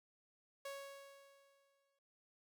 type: tone with exponential decay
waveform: sawtooth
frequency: 554.4 Hz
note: C#5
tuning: in tune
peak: -40 dBFS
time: 0.65-1.99 s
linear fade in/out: 5 ms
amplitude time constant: 290 ms
effects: none